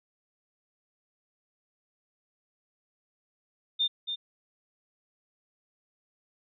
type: tone with echo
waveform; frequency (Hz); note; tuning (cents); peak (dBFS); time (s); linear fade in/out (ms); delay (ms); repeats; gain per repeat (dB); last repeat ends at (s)
sine; 3617; A7; +47; -23; 3.79-3.88; 20; 280; 1; -7; 4.16
effects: none